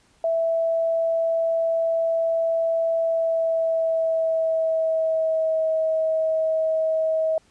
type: tone with pitch glide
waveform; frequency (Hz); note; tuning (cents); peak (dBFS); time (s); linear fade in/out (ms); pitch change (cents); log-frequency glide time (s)
sine; 659 to 638.8; E5 to D#5; -1 to +45; -19; 0.24-7.38; 2; -54; 2.97-5.68
effects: pink hiss -60 dBFS RMS until 7.5 s + resampled to 22050 Hz

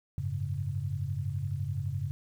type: chord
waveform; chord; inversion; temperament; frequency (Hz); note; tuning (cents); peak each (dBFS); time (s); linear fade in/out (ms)
sine; F# suspended second; none; equal with one note detuned; 92.5 / 104.31 / 138.59; F#2 / G#2 / C#3; 0 / +8 / 0; -35 / -35 / -34; 0.18-2.11; 0
effects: 10-bit

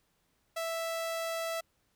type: tone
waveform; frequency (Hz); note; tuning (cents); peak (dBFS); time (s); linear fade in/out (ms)
sawtooth; 659.3; E5; 0; -29; 0.56-1.61; 10
effects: pink hiss -74 dBFS RMS until 1.95 s

